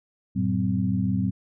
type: tone cluster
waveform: sine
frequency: 94 / 114.1 / 189.4 / 255.9 Hz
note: F#2 / A#2 / F#3 / C4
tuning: +28 / -37 / +41 / -38 cents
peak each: -30 / -27 / -24 / -29 dBFS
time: 0.35-1.31 s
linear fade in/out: 20 ms
effects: none